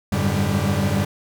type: tone cluster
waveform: 45% pulse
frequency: 91.4 / 104.9 / 144.8 / 193.4 / 200.4 Hz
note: F#2 / G#2 / D3 / G3 / G3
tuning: -21 / +18 / -24 / -23 / +38 cents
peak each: -25 dBFS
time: 0.12-1.05 s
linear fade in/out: 5 ms
effects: none

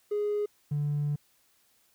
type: tone pair in turn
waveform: triangle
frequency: 415.3 / 146.41 Hz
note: G#4 / D3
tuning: 0 / -5 cents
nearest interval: octave + tritone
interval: 1805 cents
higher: first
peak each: -23 dBFS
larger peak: neither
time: 0.11-0.46 / 0.71-1.16 s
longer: second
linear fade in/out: 10 ms
effects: tanh soft clip ceiling -23 dBFS + white hiss -67 dBFS RMS until 1.94 s

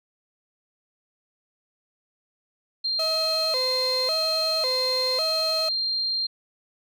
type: tone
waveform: sine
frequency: 4186 Hz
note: C8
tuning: in tune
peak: -23 dBFS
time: 2.84-6.27 s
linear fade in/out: 10 ms
type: tone with vibrato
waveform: 35% pulse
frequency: 572 Hz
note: D5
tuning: 46 cents flat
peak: -25 dBFS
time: 2.99-5.69 s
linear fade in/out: 5 ms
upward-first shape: square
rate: 0.91 Hz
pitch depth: 190 cents each way
effects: none

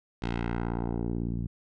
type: tone with low-pass filter sweep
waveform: 10% pulse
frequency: 58.2 Hz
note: A#1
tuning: 2 cents flat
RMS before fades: -31 dBFS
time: 0.22-1.47 s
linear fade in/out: 5 ms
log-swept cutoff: 4100 to 160 Hz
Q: 1.1
effects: none

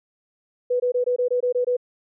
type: tone bursts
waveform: sine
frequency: 493.9 Hz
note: B4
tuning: in tune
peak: -18 dBFS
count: 9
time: 0.7-1.768 s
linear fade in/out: 10 ms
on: 100 ms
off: 21 ms
effects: none

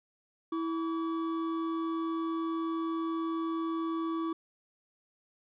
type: tone pair together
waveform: triangle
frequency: 327.7 / 1139 Hz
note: E4 / C#6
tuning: -10 / +47 cents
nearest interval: octave + minor seventh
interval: 2157 cents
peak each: -29 / -36 dBFS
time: 0.52-4.33 s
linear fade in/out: 5 ms
effects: resampled to 11025 Hz

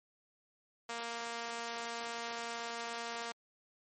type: tone with high-pass filter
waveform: sawtooth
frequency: 233.3 Hz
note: A#3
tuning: 2 cents sharp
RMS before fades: -41 dBFS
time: 0.89-3.32 s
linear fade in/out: 5 ms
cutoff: 700 Hz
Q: 0.76
effects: MP3 32 kbps

